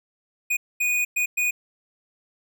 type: tone bursts at uneven times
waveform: square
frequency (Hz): 2470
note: D#7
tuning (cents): -13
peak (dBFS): -21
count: 4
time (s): 0.5-0.57 / 0.8-1.05 / 1.16-1.26 / 1.37-1.51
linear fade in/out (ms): 10
effects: none